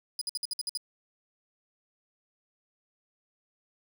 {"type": "tone bursts", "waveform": "30% pulse", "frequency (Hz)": 4967, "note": "D#8", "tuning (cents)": -4, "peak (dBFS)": -27, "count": 8, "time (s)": [0.19, 0.774], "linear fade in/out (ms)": 2, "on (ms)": 24, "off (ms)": 56, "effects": []}